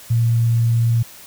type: tone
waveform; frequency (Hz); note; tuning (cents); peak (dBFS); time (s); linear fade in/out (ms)
sine; 116.2; A#2; -5; -13; 0.1-1.03; 10
effects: white hiss -41 dBFS RMS until 1.26 s